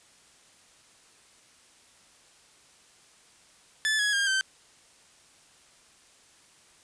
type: tone with pitch steps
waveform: sawtooth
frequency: 1740 / 1673.9 / 1610.4 / 1549.3 Hz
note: A6 / G#6 / G6 / G6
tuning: -20 / +13 / +46 / -21 cents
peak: -20 dBFS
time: 3.85-4.41 s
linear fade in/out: 0 ms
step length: 140 ms
effects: white hiss -58 dBFS RMS until 6.83 s + resampled to 22050 Hz